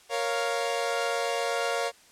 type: chord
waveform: sawtooth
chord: Bb minor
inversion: none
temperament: equal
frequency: 466.2 / 554.4 / 698.5 Hz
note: Bb4 / Db5 / F5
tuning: 0 / 0 / 0 cents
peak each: -27 dBFS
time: 0.09-1.92 s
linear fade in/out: 50 ms
effects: white hiss -56 dBFS RMS until 2.11 s + low-pass 9000 Hz 12 dB/octave